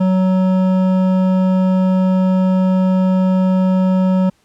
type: tone with hard clipping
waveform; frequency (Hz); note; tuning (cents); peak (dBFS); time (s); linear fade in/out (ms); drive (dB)
sine; 186.6; F#3; +15; -13; 0-4.3; 10; 11
effects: pink hiss -58 dBFS RMS until 4.44 s + low-pass 10000 Hz 12 dB/octave